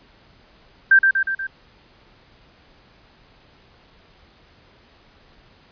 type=tone with echo; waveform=sine; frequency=1573 Hz; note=G6; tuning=6 cents sharp; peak=-8 dBFS; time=0.91-0.99 s; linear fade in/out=5 ms; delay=120 ms; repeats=4; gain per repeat=-4 dB; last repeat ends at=1.47 s; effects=pink hiss -53 dBFS RMS until 5.71 s + resampled to 11025 Hz